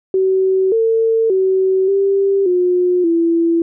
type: tone with pitch steps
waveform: sine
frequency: 379.2 / 450.6 / 378.9 / 393.5 / 359.3 / 334.6 Hz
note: F#4 / A4 / F#4 / G4 / F4 / E4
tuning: +43 / +41 / +41 / +7 / +49 / +26 cents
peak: -11 dBFS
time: 0.14-3.62 s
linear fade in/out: 2 ms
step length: 580 ms
effects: none